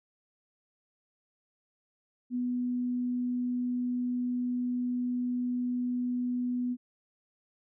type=tone; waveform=sine; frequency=246.9 Hz; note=B3; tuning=in tune; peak=-28 dBFS; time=2.3-6.77 s; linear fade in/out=50 ms; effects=none